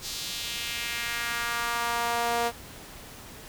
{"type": "tone with high-pass filter sweep", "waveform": "sawtooth", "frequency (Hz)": 235.6, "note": "A#3", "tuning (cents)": 19, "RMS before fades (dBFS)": -30, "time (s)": [0.01, 2.52], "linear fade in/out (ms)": 50, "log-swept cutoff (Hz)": [4700, 580], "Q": 1.7, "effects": ["pink hiss -45 dBFS RMS until 3.48 s"]}